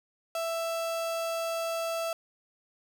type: tone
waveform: 35% pulse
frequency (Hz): 662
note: E5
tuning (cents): +7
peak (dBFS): -28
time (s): 0.35-2.13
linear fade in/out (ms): 2
effects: none